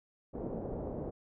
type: low-pass noise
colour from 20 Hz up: white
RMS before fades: -39 dBFS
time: 0.33-1.11 s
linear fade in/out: 20 ms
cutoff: 570 Hz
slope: 24 dB/octave
effects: none